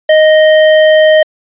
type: tone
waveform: square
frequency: 622.3 Hz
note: D#5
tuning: in tune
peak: -4 dBFS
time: 0.09-1.23 s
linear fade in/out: 5 ms
effects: resampled to 8000 Hz